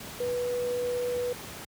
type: tone in noise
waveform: sine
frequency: 490 Hz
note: B4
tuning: 14 cents flat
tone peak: -27 dBFS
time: 0.2-1.33 s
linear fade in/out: 5 ms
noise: pink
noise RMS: -41 dBFS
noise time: 0-1.65 s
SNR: +11 dB
effects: high-pass 80 Hz 12 dB/octave